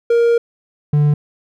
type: tone pair in turn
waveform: triangle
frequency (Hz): 468.7 / 147.63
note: A#4 / D3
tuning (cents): +9 / +9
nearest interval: octave + minor sixth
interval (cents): 2000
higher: first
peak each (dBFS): -8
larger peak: neither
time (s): 0.1-0.38 / 0.93-1.14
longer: first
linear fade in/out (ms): 5
effects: none